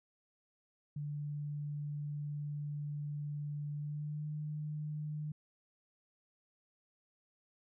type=tone with pitch glide; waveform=sine; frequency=146.83 to 151.05 Hz; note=D3 to D3; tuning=0 to +49 cents; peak=-37 dBFS; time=0.96-5.32 s; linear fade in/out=5 ms; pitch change=+49 cents; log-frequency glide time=3.74-4.27 s; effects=none